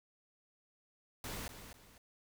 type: noise with echo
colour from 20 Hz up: pink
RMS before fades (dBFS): -43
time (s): 1.24-1.48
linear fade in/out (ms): 2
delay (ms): 250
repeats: 2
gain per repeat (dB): -9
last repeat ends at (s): 1.98
effects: none